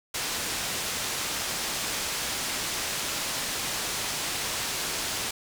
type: low-pass noise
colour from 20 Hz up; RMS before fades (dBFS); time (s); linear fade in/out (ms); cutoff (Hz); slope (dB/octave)
white; -31; 0.14-5.31; 5; 7700; 12
effects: none